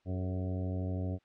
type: harmonic tone with a mistuned harmonic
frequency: 92.5 Hz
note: F#2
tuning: in tune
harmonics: 1 / 2 / 3 / 4 / 5 / 6 / 7 / 8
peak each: -33 / -40 / -41 / -49 / -48 / -48 / -48 / -55 dBFS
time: 0.05-1.19 s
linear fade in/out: 50 ms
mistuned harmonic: 5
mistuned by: -51 cents
effects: white hiss -72 dBFS RMS until 1.24 s + low-pass 3000 Hz 12 dB/octave